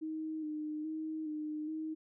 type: tone with vibrato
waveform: sine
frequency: 309.7 Hz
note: D#4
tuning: 8 cents flat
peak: -36 dBFS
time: 0.01-1.95 s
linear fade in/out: 20 ms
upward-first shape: square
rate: 1.2 Hz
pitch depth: 27 cents each way
effects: none